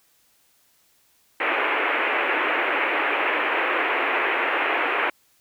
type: band-pass noise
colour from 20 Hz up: white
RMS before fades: -23 dBFS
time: 1.4-5.1 s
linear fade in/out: 5 ms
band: 300 to 2600 Hz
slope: 48 dB/octave
effects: white hiss -62 dBFS RMS until 5.4 s